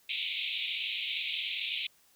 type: band-pass noise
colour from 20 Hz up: white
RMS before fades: -35 dBFS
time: 0.09-1.87 s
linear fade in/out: 5 ms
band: 2200 to 3800 Hz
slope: 96 dB/octave
effects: white hiss -65 dBFS RMS until 2.15 s